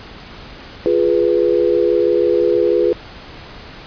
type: chord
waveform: sine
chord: F diminished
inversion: none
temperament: equal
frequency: 349.2 / 415.3 / 493.9 Hz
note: F4 / Ab4 / Cb5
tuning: 0 / 0 / 0 cents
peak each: -16 dBFS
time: 0.86-2.93 s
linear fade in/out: 0 ms
effects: pink hiss -36 dBFS RMS until 3.86 s + resampled to 11025 Hz